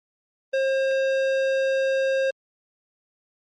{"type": "tone with tanh clipping", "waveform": "sine", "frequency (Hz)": 535, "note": "C5", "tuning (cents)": 38, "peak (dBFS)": -22, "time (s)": [0.53, 2.31], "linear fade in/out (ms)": 10, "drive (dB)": 15, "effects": ["Opus 24 kbps"]}